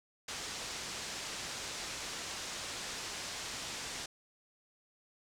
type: low-pass noise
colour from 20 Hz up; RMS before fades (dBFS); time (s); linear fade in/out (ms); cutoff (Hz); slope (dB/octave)
white; -42; 0.28-4.06; 5; 7300; 24
effects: none